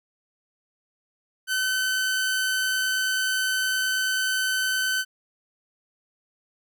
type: tone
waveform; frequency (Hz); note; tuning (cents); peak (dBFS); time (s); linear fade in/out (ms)
sawtooth; 1523; F#6; +50; -19; 1.47-5.05; 50
effects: none